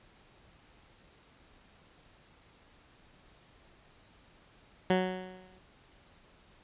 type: tone with exponential decay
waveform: 15% pulse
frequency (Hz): 185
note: F#3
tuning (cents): 0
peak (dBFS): -16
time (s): 4.9-5.59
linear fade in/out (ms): 2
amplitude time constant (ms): 150
effects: pink hiss -61 dBFS RMS until 6.63 s + resampled to 8000 Hz